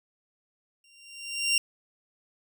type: tone with exponential growth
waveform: 20% pulse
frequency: 2771 Hz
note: F7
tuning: 14 cents flat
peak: -15 dBFS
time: 0.84-1.58 s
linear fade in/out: 2 ms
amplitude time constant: 160 ms
effects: none